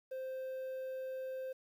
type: tone with quantisation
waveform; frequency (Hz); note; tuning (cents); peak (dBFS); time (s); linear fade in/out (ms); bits
triangle; 522; C5; -4; -37; 0.11-1.53; 10; 11
effects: none